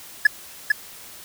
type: tone with echo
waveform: triangle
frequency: 1706 Hz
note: G#6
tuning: 46 cents sharp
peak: -7 dBFS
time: 0.25-0.27 s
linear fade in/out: 5 ms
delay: 450 ms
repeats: 1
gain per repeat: -4 dB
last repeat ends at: 0.72 s
effects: white hiss -42 dBFS RMS until 1.24 s